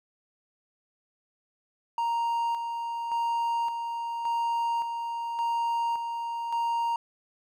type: tone with tremolo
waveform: triangle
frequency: 932.3 Hz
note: A#5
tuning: in tune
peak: -23 dBFS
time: 1.98-6.96 s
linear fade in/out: 2 ms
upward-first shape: square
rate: 0.88 Hz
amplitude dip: 45%
effects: none